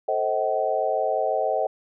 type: chord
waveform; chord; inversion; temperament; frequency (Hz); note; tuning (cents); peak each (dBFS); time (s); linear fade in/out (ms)
sine; A diminished seventh; none; just; 440 / 528 / 633.6 / 760.3; A4 / C5 / Eb5 / Gb5; 0 / +16 / +31 / +47; -29 / -27 / -25 / -26; 0.08-1.67; 5
effects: none